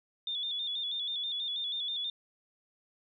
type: tone with vibrato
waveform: sine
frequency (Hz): 3504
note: A7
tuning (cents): -8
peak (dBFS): -32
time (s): 0.27-2.1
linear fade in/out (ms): 2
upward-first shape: square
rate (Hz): 6.2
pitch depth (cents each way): 53
effects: none